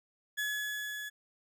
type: tone with level ramp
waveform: 35% pulse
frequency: 1699 Hz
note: G#6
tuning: 39 cents sharp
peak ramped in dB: -29 to -37 dBFS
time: 0.37-1.1 s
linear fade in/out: 20 ms
effects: none